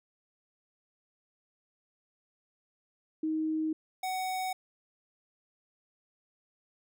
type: tone pair in turn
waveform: sine / square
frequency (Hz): 314.3 / 747.5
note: D#4 / F#5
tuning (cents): +18 / +17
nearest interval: octave + minor third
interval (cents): 1499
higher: second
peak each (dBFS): -28 / -32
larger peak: first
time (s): 3.23-3.73 / 4.03-4.53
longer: neither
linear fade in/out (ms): 5
effects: none